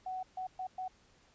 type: tone bursts at uneven times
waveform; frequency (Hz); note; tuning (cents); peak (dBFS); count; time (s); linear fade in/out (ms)
sine; 746; F#5; +14; -36; 4; 0.06-0.23 / 0.37-0.47 / 0.59-0.67 / 0.78-0.88; 5
effects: pink hiss -66 dBFS RMS until 1.34 s + resampled to 16000 Hz